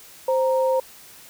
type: tone pair together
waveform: sine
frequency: 523.2 / 932.3 Hz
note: C5 / A#5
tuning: 0 / 0 cents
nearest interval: minor seventh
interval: 1000 cents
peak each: -18 / -25 dBFS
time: 0.28-0.8 s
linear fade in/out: 5 ms
effects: white hiss -46 dBFS RMS until 1.29 s